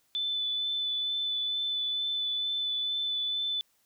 sine tone with vibrato, 3501 Hz, A7, 9 cents flat, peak -28 dBFS, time 0.15-3.61 s, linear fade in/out 0 ms, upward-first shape sine, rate 2.2 Hz, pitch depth 12 cents each way, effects white hiss -70 dBFS RMS until 3.85 s

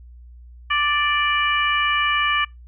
harmonic tone, 587.3 Hz, D5, in tune, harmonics 2 / 3 / 4 / 5, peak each -21 / -23 / -24 / -25 dBFS, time 0.7-2.45 s, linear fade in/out 10 ms, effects noise-tail reverb RT60 0.2 s tail -25 dB re dry + added 60 Hz sine -40 dBFS peak until 2.67 s

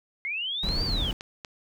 sine linear two-way sweep, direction up then down, 2093 to 4745 to 2915 Hz, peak -28 dBFS, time 0.25-1.11 s, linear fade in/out 0 ms, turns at 0.84 s
brown noise, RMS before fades -29 dBFS, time 0.63-1.13 s, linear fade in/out 2 ms
clicks, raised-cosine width 0.2 ms, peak -20 dBFS, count 3, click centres 0.688 / 1.209 / 1.448 s
effects none

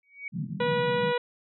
sine tone with exponential growth, 2253 Hz, C#7, 28 cents sharp, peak -30 dBFS, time 0.03-0.28 s, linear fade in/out 2 ms, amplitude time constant 54 ms
pink band-pass noise, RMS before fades -33 dBFS, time 0.32-1.13 s, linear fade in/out 50 ms, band 140 to 220 Hz, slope 48 dB/octave
harmonic tone, 486.3 Hz, B4, 27 cents flat, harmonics 1 / 2 / 3 / 4 / 5 / 6 / 7 / 8, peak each -25 / -31 / -35 / -37 / -39 / -41 / -42 / -43 dBFS, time 0.6-1.18 s, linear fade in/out 5 ms
effects none

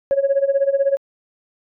sine tone with tremolo, 552 Hz, C#5, 7 cents flat, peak -10 dBFS, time 0.11-0.97 s, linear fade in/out 0 ms, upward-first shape sine, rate 16 Hz, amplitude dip 85%, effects tanh soft clip ceiling -9 dBFS

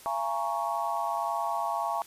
sine chord, Bb minor seventh, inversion second, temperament equal with one note detuned, 681.3 / 830.6 / 932.3 / 1108.7 Hz, F5 / Ab5 / Bb5 / Db6, -43 / 0 / 0 / 0 cents, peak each -33 dBFS, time 0.06-2.02 s, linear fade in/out 0 ms, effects white hiss -51 dBFS RMS until 2.06 s + resampled to 32000 Hz

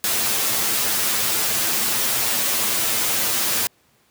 white noise with comb filter, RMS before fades -21 dBFS, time 0.04-3.67 s, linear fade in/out 0 ms, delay 9 ms, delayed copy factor +0.9, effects pink hiss -60 dBFS RMS until 4.1 s + high-pass 100 Hz 12 dB/octave

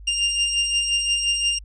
sawtooth beating tone pair, 2794 / 2799.7 Hz, F7 / F7, 0 / +4 cents, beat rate 5.7 Hz, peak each -23 / -17 dBFS, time 0.07-1.59 s, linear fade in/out 10 ms, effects added 50 Hz sine -38 dBFS peak until 1.64 s + resampled to 22050 Hz

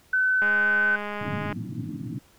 sine tone, 1515 Hz, F#6, 40 cents sharp, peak -19 dBFS, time 0.13-0.96 s, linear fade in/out 5 ms
click train, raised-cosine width 0.5 ms, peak -18 dBFS, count 230, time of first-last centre 0.42-1.526 s, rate 207 Hz
pink band-pass noise, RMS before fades -33 dBFS, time 1.21-2.19 s, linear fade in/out 5 ms, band 100 to 320 Hz, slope 96 dB/octave
effects pink hiss -58 dBFS RMS until 2.38 s

